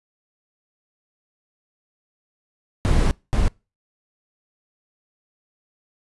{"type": "noise bursts at uneven times", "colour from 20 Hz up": "brown", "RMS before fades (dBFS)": -17, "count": 2, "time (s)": [[2.85, 3.11], [3.33, 3.48]], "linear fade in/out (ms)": 0, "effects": ["noise-tail reverb RT60 0.3 s tail -26 dB re dry", "resampled to 24000 Hz"]}